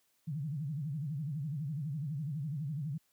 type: tone with vibrato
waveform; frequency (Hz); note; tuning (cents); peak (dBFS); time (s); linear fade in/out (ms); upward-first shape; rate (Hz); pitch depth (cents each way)
sine; 147.3; D3; +6; -34; 0.27-2.98; 10; sine; 12; 190
effects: white hiss -74 dBFS RMS until 3.12 s + high-pass 60 Hz 12 dB/octave